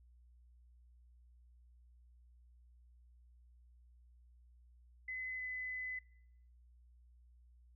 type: tone with pitch glide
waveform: sine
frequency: 2028 to 2014 Hz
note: B6 to B6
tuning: +45 to +33 cents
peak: -40 dBFS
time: 5.08-5.99 s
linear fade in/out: 5 ms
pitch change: -12 cents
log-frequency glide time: 5.36-5.41 s
effects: noise-tail reverb RT60 0.7 s tail -21 dB re dry + added 60 Hz sine -61 dBFS peak until 7.75 s